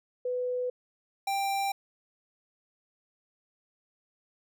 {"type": "tone pair in turn", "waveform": ["sine", "square"], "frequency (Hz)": [498, 788], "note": ["B4", "G5"], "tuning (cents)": [14, 9], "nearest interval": "minor sixth", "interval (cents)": 795, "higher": "second", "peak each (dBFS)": -28, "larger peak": "neither", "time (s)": [[0.25, 0.7], [1.27, 1.72]], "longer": "neither", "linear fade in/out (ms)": 5, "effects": []}